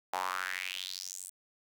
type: tone with high-pass filter sweep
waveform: sawtooth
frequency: 92.5 Hz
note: F#2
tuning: in tune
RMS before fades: -38 dBFS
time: 0.13-1.3 s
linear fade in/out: 5 ms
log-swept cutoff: 790 to 9300 Hz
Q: 4.3
effects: none